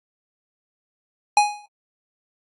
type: tone with exponential decay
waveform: square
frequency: 830.6 Hz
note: G#5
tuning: in tune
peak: -10 dBFS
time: 1.37-1.66 s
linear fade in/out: 2 ms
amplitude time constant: 62 ms
effects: low-pass 10000 Hz 12 dB/octave + AAC 32 kbps